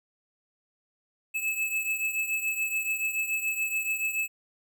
square beating tone pair, 2601 / 2608 Hz, E7 / E7, -24 / -19 cents, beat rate 7 Hz, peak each -29 / -34 dBFS, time 1.34-4.28 s, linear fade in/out 20 ms, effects none

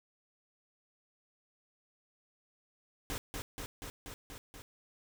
pink noise with echo, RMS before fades -38 dBFS, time 3.1-3.18 s, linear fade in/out 0 ms, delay 240 ms, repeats 6, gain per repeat -2 dB, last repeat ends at 4.62 s, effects none

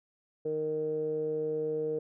15% pulse tone with low-pass filter, 154.7 Hz, D#3, 10 cents flat, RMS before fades -32 dBFS, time 0.45-1.99 s, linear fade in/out 5 ms, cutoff 470 Hz, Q 8, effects none

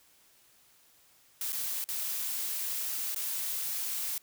blue noise with dropouts, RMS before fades -34 dBFS, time 1.41-4.18 s, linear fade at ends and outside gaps 2 ms, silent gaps 1.523-1.528 / 1.842-1.888 / 3.147-3.16 s, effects white hiss -63 dBFS RMS until 4.22 s

